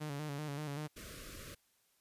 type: tone with vibrato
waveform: sawtooth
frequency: 146.83 Hz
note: D3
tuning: in tune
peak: -35 dBFS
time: 0-0.88 s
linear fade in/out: 20 ms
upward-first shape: square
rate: 5.2 Hz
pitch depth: 61 cents each way
type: band-stop noise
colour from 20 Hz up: pink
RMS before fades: -49 dBFS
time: 0.96-1.55 s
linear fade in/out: 10 ms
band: 640 to 1100 Hz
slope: 96 dB/octave
effects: white hiss -74 dBFS RMS until 2 s + resampled to 32000 Hz